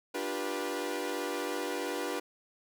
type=chord; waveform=sawtooth; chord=G dominant seventh; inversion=second; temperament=equal with one note detuned; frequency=293.7 / 349.2 / 392 / 487.4 Hz; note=D4 / F4 / G4 / B4; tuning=0 / 0 / 0 / -23 cents; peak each=-35 / -35 / -35 / -33 dBFS; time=0.14-2.2 s; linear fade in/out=10 ms; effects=none